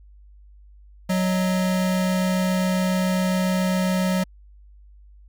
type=tone pair together; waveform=square; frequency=185.01 / 622.3 Hz; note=F#3 / D#5; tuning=0 / 0 cents; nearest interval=octave + major sixth; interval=2100 cents; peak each=-20 / -30 dBFS; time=1.09-4.24 s; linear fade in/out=10 ms; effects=added 50 Hz sine -45 dBFS peak until 5.28 s + MP3 96 kbps